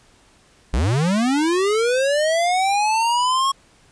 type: linear sweep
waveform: square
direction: up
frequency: 48.48 to 1100 Hz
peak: -17 dBFS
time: 0.73-3.52 s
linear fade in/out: 10 ms
effects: pink hiss -54 dBFS RMS until 3.91 s + resampled to 22050 Hz